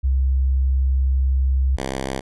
sine / 5% pulse tone pair in turn, 66 / 66.34 Hz, C2 / C2, +16 / +25 cents, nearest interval unison, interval 9 cents, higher second, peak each -15 / -13 dBFS, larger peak second, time 0.03-1.77 / 1.77-2.21 s, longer first, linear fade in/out 20 ms, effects resampled to 24000 Hz

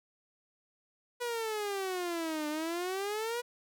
sawtooth exponential two-way sweep, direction down then up, 490.1 to 297.5 to 490.1 Hz, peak -29 dBFS, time 1.2-3.42 s, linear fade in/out 20 ms, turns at 2.48 s, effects none

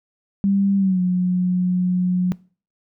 sine tone with pitch glide, 197.5 to 181.11 Hz, G3 to F#3, +13 to -37 cents, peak -15 dBFS, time 0.44-2.32 s, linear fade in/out 0 ms, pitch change -150 cents, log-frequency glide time 0.77-1.01 s, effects noise-tail reverb RT60 0.4 s tail -22 dB re dry

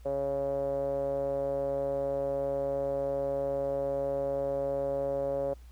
5% pulse tone with low-pass filter, 138.7 Hz, C#3, 1 cent sharp, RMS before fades -31 dBFS, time 0.05-5.54 s, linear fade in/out 10 ms, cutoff 550 Hz, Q 6.8, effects added 60 Hz sine -47 dBFS peak until 5.71 s + pink hiss -64 dBFS RMS until 5.71 s

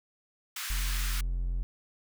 pink high-pass noise, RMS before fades -37 dBFS, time 0.56-1.21 s, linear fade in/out 5 ms, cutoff 1300 Hz, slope 24 dB/octave
triangle tone, 43.65 Hz, F1, in tune, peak -26 dBFS, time 0.7-1.63 s, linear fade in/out 0 ms
effects none

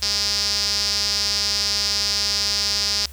sawtooth tone with band-pass filter, 204.1 Hz, G#3, 30 cents flat, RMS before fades -22 dBFS, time 0.02-3.06 s, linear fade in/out 5 ms, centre 5000 Hz, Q 6.5, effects added 69 Hz sine -37 dBFS peak until 3.12 s + white hiss -46 dBFS RMS until 3.12 s

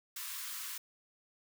white high-pass noise, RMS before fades -42 dBFS, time 0.16-0.78 s, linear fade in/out 5 ms, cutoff 980 Hz, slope 96 dB/octave, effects none

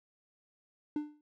triangle tone with exponential decay, 298.2 Hz, D4, 27 cents sharp, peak -26 dBFS, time 0.96-1.21 s, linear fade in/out 2 ms, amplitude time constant 53 ms, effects none

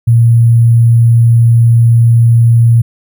sine tone with sample-and-hold, 116.54 Hz, A#2, in tune, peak -3 dBFS, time 0.07-2.82 s, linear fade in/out 10 ms, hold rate 11025 Hz, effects none

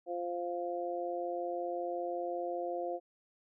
harmonic tone, 174.61 Hz, F3, in tune, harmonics 2 / 3 / 4, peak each -39 / -38 / -38 dBFS, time 0.06-3 s, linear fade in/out 50 ms, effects none

